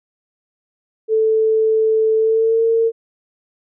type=tone with pitch glide; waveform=sine; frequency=440 to 454.7 Hz; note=A4 to A#4; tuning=0 to -43 cents; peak=-12 dBFS; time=1.08-2.92 s; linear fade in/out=50 ms; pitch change=+57 cents; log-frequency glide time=2.16-2.63 s; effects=none